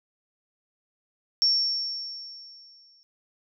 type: tone with exponential decay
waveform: sine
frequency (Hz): 5470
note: F8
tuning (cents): -37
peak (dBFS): -17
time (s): 1.42-3.03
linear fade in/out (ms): 0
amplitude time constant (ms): 350
effects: none